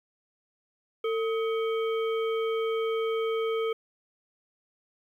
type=harmonic tone with a mistuned harmonic; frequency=450 Hz; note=A4; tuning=39 cents sharp; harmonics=1 / 3 / 5 / 7; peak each=-26 / -36 / -40 / -43 dBFS; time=1.04-3.73 s; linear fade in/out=5 ms; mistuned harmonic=3; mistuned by=-110 cents; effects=10-bit